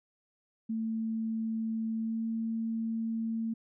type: tone with pitch glide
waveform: sine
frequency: 223.3 to 225.6 Hz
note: A3 to A3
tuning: +26 to +44 cents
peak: -30 dBFS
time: 0.69-3.54 s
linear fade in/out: 10 ms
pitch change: +18 cents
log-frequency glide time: 1.94-2.29 s
effects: none